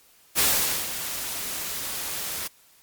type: noise with ADSR envelope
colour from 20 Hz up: white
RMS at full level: -20 dBFS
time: 0.35-2.48 s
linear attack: 40 ms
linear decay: 480 ms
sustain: -11 dB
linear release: 13 ms
effects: white hiss -57 dBFS RMS until 2.82 s + MP3 96 kbps